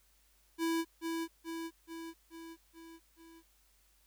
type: tone with echo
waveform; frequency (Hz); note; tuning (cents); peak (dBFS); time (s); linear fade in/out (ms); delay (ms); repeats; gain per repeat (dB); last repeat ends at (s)
square; 329.6; E4; 0; -31; 0.58-0.85; 50; 430; 6; -4; 3.43
effects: added 50 Hz sine -70 dBFS peak until 4.06 s + white hiss -70 dBFS RMS until 4.06 s